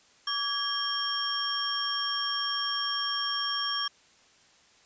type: tone cluster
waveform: sine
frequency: 1149 / 1657 / 3211 / 5510 Hz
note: D6 / G#6 / G7 / F8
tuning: -38 / -4 / +41 / -24 cents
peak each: -34 / -36 / -32 / -32 dBFS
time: 0.27-3.88 s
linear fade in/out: 5 ms
effects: white hiss -60 dBFS RMS until 4.85 s + resampled to 16000 Hz